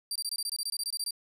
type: tone bursts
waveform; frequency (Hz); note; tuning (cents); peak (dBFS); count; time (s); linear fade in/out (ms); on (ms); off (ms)
25% pulse; 4699; D8; 0; -26; 15; 0.11-1.108; 2; 46; 22
effects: none